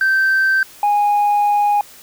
sine tone pair in turn, 1556 / 824.3 Hz, G6 / G#5, -13 / -13 cents, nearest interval major seventh, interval 1100 cents, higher first, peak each -10 dBFS, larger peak neither, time 0.01-0.63 / 0.83-1.81 s, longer second, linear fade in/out 2 ms, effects tanh soft clip ceiling -10 dBFS + white hiss -42 dBFS RMS until 2.02 s

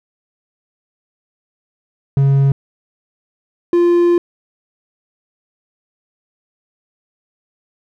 triangle tone pair in turn, 137.8 / 347.2 Hz, C#3 / F4, -10 / -10 cents, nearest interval octave + major third, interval 1600 cents, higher second, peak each -7 dBFS, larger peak neither, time 2.17-2.52 / 3.73-4.18 s, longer second, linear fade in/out 2 ms, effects none

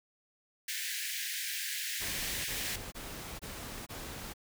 pink high-pass noise, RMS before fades -37 dBFS, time 0.68-2.76 s, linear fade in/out 5 ms, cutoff 1600 Hz, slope 96 dB/octave
pink noise bursts, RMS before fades -43 dBFS, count 5, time 2-4.338 s, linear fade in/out 20 ms, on 450 ms, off 22 ms
effects none

